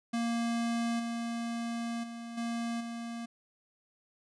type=tone with level steps; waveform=square; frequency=233.1 Hz; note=A#3; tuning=in tune; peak=-30 / -34 / -41 / -33 / -38 dBFS; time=0.13-3.26 s; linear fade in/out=10 ms; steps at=0.99 / 2.03 / 2.37 / 2.8 s; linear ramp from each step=10 ms; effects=resampled to 22050 Hz